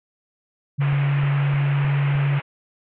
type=tone; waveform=sine; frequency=141.3 Hz; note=C#3; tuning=34 cents sharp; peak=-17 dBFS; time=0.78-2.4 s; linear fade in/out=20 ms
type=band-pass noise; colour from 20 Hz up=white; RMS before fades=-33 dBFS; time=0.8-2.42 s; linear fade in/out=20 ms; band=270 to 2700 Hz; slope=48 dB/octave
type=click train; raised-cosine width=5 ms; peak=-24 dBFS; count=5; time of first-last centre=0.93-2.153 s; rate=3.27 Hz
effects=none